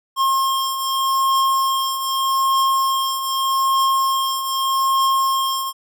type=beating tone pair; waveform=square; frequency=1071 / 1071.82 Hz; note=C6 / C6; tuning=+40 / +41 cents; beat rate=0.82 Hz; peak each=-25 / -18 dBFS; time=0.16-5.73 s; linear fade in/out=50 ms; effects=none